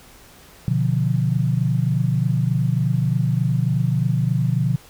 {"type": "chord", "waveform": "sine", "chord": "B diminished", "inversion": "none", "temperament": "equal", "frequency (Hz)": [123.47, 146.83, 174.61], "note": ["B2", "D3", "F3"], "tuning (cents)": [0, 0, 0], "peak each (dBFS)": [-20, -21, -23], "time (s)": [0.68, 4.76], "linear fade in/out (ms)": 0, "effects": ["pink hiss -47 dBFS RMS until 4.89 s"]}